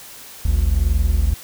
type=tone pair together; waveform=triangle; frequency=51.92 / 73.42 Hz; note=G#1 / D2; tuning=0 / 0 cents; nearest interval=tritone; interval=600 cents; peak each=-15 dBFS; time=0.45-1.34 s; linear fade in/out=5 ms; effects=white hiss -39 dBFS RMS until 1.43 s